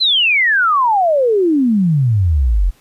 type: exponential sweep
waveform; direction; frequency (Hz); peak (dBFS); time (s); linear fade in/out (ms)
sine; down; 4178 to 41.2; -10; 0-2.71; 20
effects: pink hiss -52 dBFS RMS until 2.8 s + resampled to 32000 Hz